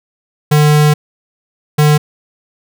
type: tone bursts at uneven times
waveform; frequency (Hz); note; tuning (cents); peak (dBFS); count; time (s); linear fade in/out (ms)
square; 149.9; D3; +36; -7; 2; 0.51-0.94 / 1.78-1.98; 10
effects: none